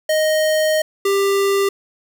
square tone pair in turn, 622.3 / 395.7 Hz, D#5 / G4, 0 / +16 cents, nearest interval minor sixth, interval 784 cents, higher first, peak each -15 dBFS, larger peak neither, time 0.09-0.82 / 1.05-1.69 s, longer first, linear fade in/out 5 ms, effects 9-bit

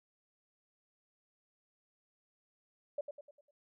sine tone with echo, 580 Hz, D5, 22 cents flat, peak -33 dBFS, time 2.98-3.01 s, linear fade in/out 5 ms, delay 100 ms, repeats 5, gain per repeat -7 dB, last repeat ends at 3.51 s, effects none

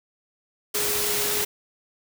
sine tone in noise, 416.6 Hz, G#4, 5 cents sharp, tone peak -31 dBFS, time 0.74-1.45 s, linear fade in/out 10 ms, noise white, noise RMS -25 dBFS, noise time 0.74-1.45 s, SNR -9 dB, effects none

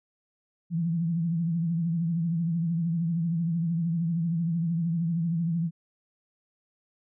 sine tone with vibrato, 167.4 Hz, E3, 27 cents sharp, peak -24 dBFS, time 0.7-5.71 s, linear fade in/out 50 ms, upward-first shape triangle, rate 13 Hz, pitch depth 90 cents each way, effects none

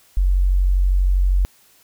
sine tone, 46.25 Hz, F#1, in tune, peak -13 dBFS, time 0.17-1.45 s, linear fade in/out 0 ms, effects white hiss -54 dBFS RMS until 1.83 s

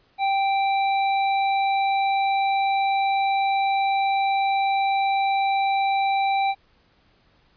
sine tone with hard clipping, 784 Hz, G5, in tune, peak -21 dBFS, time 0.18-6.55 s, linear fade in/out 50 ms, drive 16 dB, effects pink hiss -61 dBFS RMS until 7.56 s + resampled to 11025 Hz

